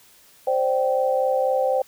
sine chord, C suspended second, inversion none, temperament equal with one note detuned, 523.3 / 587.3 / 776.8 Hz, C5 / D5 / G5, 0 / 0 / -16 cents, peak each -20 / -26 / -24 dBFS, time 0.47-1.82 s, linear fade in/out 5 ms, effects white hiss -53 dBFS RMS until 1.87 s

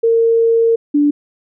sine tone pair in turn, 458.1 / 291.7 Hz, A#4 / D4, -30 / -12 cents, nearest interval minor sixth, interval 782 cents, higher first, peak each -9 dBFS, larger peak neither, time 0.03-0.76 / 0.94-1.11 s, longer first, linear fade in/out 10 ms, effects none

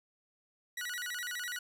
sawtooth tone with vibrato, 1683 Hz, G#6, 23 cents sharp, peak -33 dBFS, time 0.77-1.59 s, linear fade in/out 5 ms, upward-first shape square, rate 12 Hz, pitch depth 240 cents each way, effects none

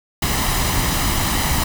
pink noise with comb filter, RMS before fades -19 dBFS, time 0.22-1.64 s, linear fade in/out 5 ms, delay 1 ms, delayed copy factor +0.5, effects none

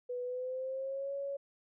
sine tone with pitch glide, 493.7 to 557.4 Hz, B4 to C#5, -1 to +9 cents, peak -35 dBFS, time 0.09-1.37 s, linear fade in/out 10 ms, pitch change +210 cents, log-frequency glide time 0.23-1.13 s, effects none

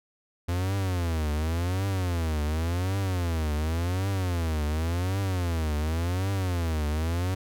45% pulse tone with vibrato, 85.6 Hz, F2, 34 cents flat, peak -25 dBFS, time 0.48-7.35 s, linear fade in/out 10 ms, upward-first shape triangle, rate 0.9 Hz, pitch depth 260 cents each way, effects none

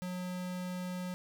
square tone, 181.3 Hz, F#3, 35 cents flat, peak -37 dBFS, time 0.02-1.14 s, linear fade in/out 0 ms, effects none

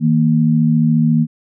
sine tone pair together, 158.8 / 233.1 Hz, D#3 / A#3, +36 / 0 cents, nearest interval perfect fifth, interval 664 cents, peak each -13 dBFS, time 0-1.27 s, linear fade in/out 50 ms, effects none

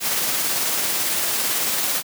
white noise with tremolo, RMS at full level -21 dBFS, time 0-2.03 s, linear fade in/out 50 ms, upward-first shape triangle, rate 18 Hz, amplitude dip 25%, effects high-pass 150 Hz 12 dB/octave

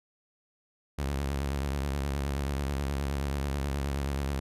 sawtooth tone with vibrato, 69.6 Hz, C#2, 8 cents sharp, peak -25 dBFS, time 0.98-4.4 s, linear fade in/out 10 ms, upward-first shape sine, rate 9.4 Hz, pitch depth 77 cents each way, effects resampled to 32000 Hz

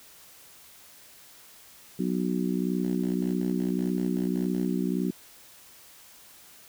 harmonic tone, 61.74 Hz, B1, in tune, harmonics 3 / 4 / 5 / 6, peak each -28 / -30 / -32 / -34 dBFS, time 1.99-5.11 s, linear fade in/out 5 ms
5% pulse tone bursts, 60.2 Hz, B1, 44 cents flat, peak -33 dBFS, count 10, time 2.83-4.651 s, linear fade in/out 5 ms, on 120 ms, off 69 ms
effects white hiss -52 dBFS RMS until 6.68 s

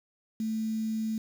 sine tone with quantisation, 220 Hz, A3, in tune, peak -28 dBFS, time 0.4-1.18 s, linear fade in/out 2 ms, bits 8, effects none

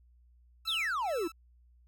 sawtooth tone with tremolo, 1318.5 Hz, E6, in tune, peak -36 dBFS, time 0.65-1.32 s, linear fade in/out 5 ms, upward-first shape sine, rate 2.3 Hz, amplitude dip 100%
triangle exponential sweep, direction down, 4200 to 311.1 Hz, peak -28 dBFS, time 0.67-1.28 s, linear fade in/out 10 ms
effects added 60 Hz sine -59 dBFS peak until 1.87 s

